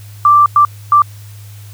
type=tone bursts at uneven times; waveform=sine; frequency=1174.7 Hz; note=D6; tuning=in tune; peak=-4 dBFS; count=3; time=0.25-0.46 / 0.56-0.65 / 0.92-1.02 s; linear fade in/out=2 ms; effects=added 103 Hz sine -31 dBFS peak until 1.73 s + white hiss -43 dBFS RMS until 1.73 s